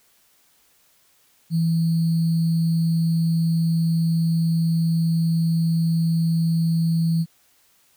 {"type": "tone with sample-and-hold", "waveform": "sine", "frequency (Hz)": 164.8, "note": "E3", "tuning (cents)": 0, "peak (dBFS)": -17, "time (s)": [1.5, 7.26], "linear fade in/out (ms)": 50, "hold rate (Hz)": 4410, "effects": ["white hiss -60 dBFS RMS until 7.96 s"]}